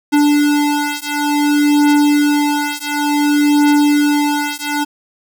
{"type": "beating tone pair", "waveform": "square", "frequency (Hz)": [292.6, 293.16], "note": ["D4", "D4"], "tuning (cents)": [-6, -3], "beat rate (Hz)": 0.56, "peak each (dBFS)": -15, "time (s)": [0.12, 4.85], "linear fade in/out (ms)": 20, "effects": ["8-bit"]}